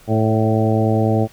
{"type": "harmonic tone with a mistuned harmonic", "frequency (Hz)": 110, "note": "A2", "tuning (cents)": 0, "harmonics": [1, 2, 3, 4, 5, 6, 7], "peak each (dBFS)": [-17, -20, -22, -23, -24, -25, -25], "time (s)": [0.07, 1.28], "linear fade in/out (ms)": 50, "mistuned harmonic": 5, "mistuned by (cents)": 19, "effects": ["pink hiss -48 dBFS RMS until 1.32 s"]}